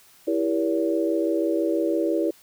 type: chord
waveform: sine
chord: E diminished seventh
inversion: none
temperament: just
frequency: 329.6 / 395.6 / 474.7 / 569.6 Hz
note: E4 / G4 / Bb4 / Db5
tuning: 0 / +16 / +31 / +47 cents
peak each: -23 / -28 / -28 / -27 dBFS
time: 0.27-2.31 s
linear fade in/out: 10 ms
effects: white hiss -54 dBFS RMS until 2.42 s